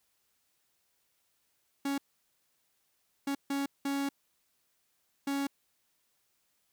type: tone bursts at uneven times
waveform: 45% pulse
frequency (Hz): 278.4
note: C#4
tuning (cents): +8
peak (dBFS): -30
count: 5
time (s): 1.85-1.98 / 3.27-3.35 / 3.5-3.66 / 3.85-4.09 / 5.27-5.47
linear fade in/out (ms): 5
effects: white hiss -75 dBFS RMS until 6.72 s